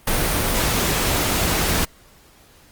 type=noise; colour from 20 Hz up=pink; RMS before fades=-20 dBFS; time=0.07-1.85 s; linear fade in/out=5 ms; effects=pink hiss -51 dBFS RMS until 2.71 s + Opus 32 kbps